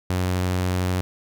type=tone; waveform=sawtooth; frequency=91.3 Hz; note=F#2; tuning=23 cents flat; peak=-17 dBFS; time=0.1-1.01 s; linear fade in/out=0 ms; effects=none